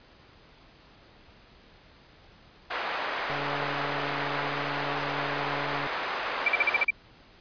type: band-pass noise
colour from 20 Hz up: white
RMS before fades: -32 dBFS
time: 2.7-6.85 s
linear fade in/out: 10 ms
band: 510 to 1700 Hz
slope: 12 dB/octave
type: click train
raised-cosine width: 1 ms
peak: -23 dBFS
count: 368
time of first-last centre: 3.3-5.866 s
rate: 143 Hz
type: tone bursts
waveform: sine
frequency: 2340 Hz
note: D7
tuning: 7 cents flat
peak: -19 dBFS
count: 7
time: 6.46-6.906 s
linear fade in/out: 5 ms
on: 26 ms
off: 44 ms
effects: pink hiss -55 dBFS RMS until 7.4 s + resampled to 11025 Hz